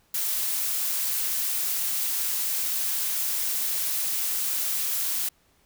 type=noise; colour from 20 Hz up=blue; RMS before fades=-27 dBFS; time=0.14-5.29 s; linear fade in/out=5 ms; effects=pink hiss -64 dBFS RMS until 5.65 s